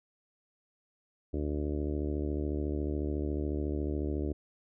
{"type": "harmonic tone", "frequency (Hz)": 74, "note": "D2", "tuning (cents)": 14, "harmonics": [1, 2, 3, 4, 5, 6, 7, 8, 9], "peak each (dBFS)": [-33, -42, -42, -36, -38, -43, -49, -47, -54], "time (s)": [1.33, 4.33], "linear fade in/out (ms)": 10, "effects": []}